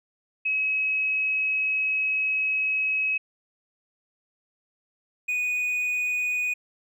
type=tone pair in turn; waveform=sine / triangle; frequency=2558 / 2477 Hz; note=D#7 / D#7; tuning=+47 / -8 cents; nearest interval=minor second; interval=55 cents; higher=first; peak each=-22 dBFS; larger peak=neither; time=0.45-3.18 / 5.28-6.54 s; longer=first; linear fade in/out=10 ms; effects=none